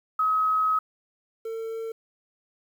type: tone pair in turn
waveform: sine / triangle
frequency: 1274 / 450.4 Hz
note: D#6 / A4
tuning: +41 / +40 cents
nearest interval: octave + tritone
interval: 1801 cents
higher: first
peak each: -20 / -28 dBFS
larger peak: first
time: 0.19-0.79 / 1.45-1.92 s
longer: first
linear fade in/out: 5 ms
effects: 9-bit